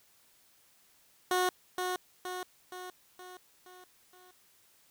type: tone with echo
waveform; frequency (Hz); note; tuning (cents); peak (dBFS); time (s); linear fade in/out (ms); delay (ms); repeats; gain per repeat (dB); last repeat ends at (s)
15% pulse; 364.9; F#4; -24; -20; 1.31-1.49; 2; 470; 6; -5; 4.31
effects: white hiss -65 dBFS RMS until 4.9 s